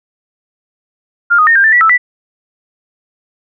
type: tone with pitch steps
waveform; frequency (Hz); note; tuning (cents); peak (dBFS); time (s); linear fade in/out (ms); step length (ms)
sine; 1402 / 1244 / 1835 / 1595 / 1773 / 1946 / 1316 / 1971; F6 / D#6 / A#6 / G6 / A6 / B6 / E6 / B6; +6 / -1 / -28 / +30 / +13 / -26 / -3 / -4; -5; 1.3-1.98; 20; 85
effects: none